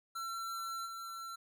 square tone with level steps, 1351 Hz, E6, 42 cents sharp, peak -39 / -43 dBFS, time 0.15-1.36 s, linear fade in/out 10 ms, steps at 0.85 s, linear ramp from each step 20 ms, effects none

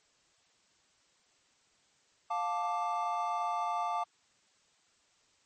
triangle chord, D minor, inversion first, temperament just, 704.8 / 881 / 1174.7 Hz, F5 / A5 / D6, +16 / +2 / 0 cents, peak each -33 dBFS, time 2.3-4.04 s, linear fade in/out 10 ms, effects white hiss -69 dBFS RMS until 5.45 s + MP3 32 kbps

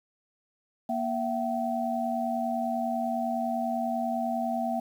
sine tone cluster, 236.3 / 671 / 761 Hz, A#3 / E5 / F#5, +24 / +31 / +48 cents, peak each -31 dBFS, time 0.89-4.8 s, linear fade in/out 5 ms, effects 9-bit

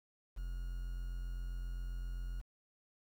triangle tone with quantisation, 43.79 Hz, F1, 5 cents sharp, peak -36 dBFS, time 0.36-2.42 s, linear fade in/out 20 ms, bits 10, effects none

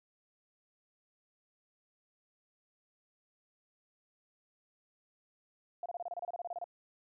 sine tone bursts, 698.5 Hz, F5, in tune, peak -36 dBFS, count 15, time 5.83-6.642 s, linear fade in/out 2 ms, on 28 ms, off 28 ms, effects none

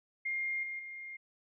sine tone with level steps, 2121 Hz, C7, 23 cents sharp, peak -32 / -37 / -42 dBFS, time 0.25-1.17 s, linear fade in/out 10 ms, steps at 0.63 / 0.79 s, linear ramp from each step 2 ms, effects none

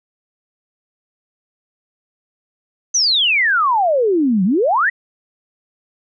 sine exponential two-way sweep, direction down then up, 6272 to 177.2 to 2000 Hz, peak -12 dBFS, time 2.94-4.9 s, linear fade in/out 10 ms, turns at 4.44 s, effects none

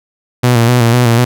sawtooth tone with vibrato, 119.9 Hz, A#2, 49 cents sharp, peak -3 dBFS, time 0.43-1.25 s, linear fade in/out 10 ms, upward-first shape square, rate 4 Hz, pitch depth 49 cents each way, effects none

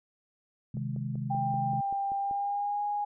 sine chord, Ab major, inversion first, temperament equal, 130.81 / 155.56 / 207.7 Hz, C3 / Eb3 / Ab3, 0 / 0 / 0 cents, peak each -33 / -37 / -37 dBFS, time 0.74-1.81 s, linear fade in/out 5 ms
click train, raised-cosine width 2 ms, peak -33 dBFS, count 9, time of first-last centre 0.77-2.311 s, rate 5.19 Hz
sine tone with pitch glide, 793 to 824.8 Hz, G5 to G#5, +20 to -12 cents, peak -28 dBFS, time 1.3-3.05 s, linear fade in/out 10 ms, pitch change +68 cents, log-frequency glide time 2.17-2.83 s
effects none

